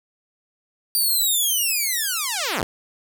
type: linear sweep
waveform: 5% pulse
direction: down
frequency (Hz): 4699 to 58.27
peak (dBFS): -11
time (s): 0.95-2.63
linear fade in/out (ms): 0
effects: none